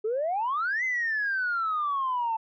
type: exponential two-way sweep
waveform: sine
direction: up then down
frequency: 415.3 to 2075 to 881 Hz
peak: -24 dBFS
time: 0.04-2.37 s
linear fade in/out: 10 ms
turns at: 0.84 s
effects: tanh soft clip ceiling -21 dBFS